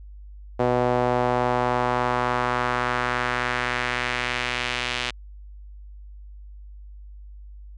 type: tone with band-pass filter sweep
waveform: sawtooth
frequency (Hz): 123.47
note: B2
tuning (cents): 0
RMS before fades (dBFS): -24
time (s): 0.59-5.11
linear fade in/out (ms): 10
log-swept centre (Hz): 590 to 3000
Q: 1.5
effects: added 50 Hz sine -39 dBFS peak until 7.77 s + resampled to 22050 Hz